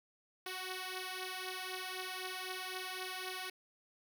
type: beating tone pair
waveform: 5% pulse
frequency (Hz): 370 / 373.9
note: F#4 / F#4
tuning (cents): 0 / +18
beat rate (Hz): 3.9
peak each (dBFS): -31 / -33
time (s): 0.46-3.5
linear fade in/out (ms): 5
effects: none